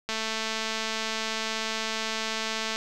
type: click train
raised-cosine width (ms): 0.2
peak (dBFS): -13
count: 591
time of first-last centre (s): 0.09-2.76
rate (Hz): 221
effects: none